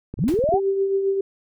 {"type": "click train", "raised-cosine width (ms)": 3, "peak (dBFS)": -18, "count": 9, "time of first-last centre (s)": [0.14, 0.54], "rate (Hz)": 20}
{"type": "linear sweep", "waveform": "sine", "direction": "up", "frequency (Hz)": [73.42, 830.6], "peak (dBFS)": -17, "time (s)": [0.17, 0.6], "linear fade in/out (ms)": 50}
{"type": "noise with exponential decay", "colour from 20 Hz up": "pink", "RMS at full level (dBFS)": -32, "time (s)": [0.28, 0.46], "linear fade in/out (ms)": 0, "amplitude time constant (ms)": 38}
{"type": "tone with tremolo", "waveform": "sine", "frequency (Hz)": 390.8, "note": "G4", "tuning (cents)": -5, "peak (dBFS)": -16, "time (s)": [0.52, 1.21], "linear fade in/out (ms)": 5, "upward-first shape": "triangle", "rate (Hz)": 7.5, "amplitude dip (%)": 50}
{"effects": []}